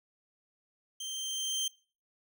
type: tone with level ramp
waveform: 25% pulse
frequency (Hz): 3143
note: G7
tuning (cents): +4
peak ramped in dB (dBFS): -34 to -26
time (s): 1-1.68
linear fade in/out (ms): 5
effects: noise-tail reverb RT60 0.4 s tail -22 dB re dry